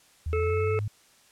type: exponential sweep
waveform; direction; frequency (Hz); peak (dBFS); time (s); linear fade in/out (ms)
sine; up; 77.5 to 107; -27; 0.26-0.88; 5
type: harmonic tone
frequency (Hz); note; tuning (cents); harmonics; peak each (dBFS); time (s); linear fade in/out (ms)
435.5; A4; -18; 1 / 3 / 5 / 6; -25 / -35 / -39 / -41; 0.33-0.79; 0
effects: white hiss -59 dBFS RMS until 1.31 s + low-pass 10000 Hz 12 dB/octave